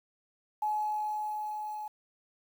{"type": "tone with level ramp", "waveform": "sine", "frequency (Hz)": 849, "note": "G#5", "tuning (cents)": 38, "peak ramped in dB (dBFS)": [-27, -36], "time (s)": [0.62, 1.88], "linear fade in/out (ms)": 5, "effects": ["9-bit"]}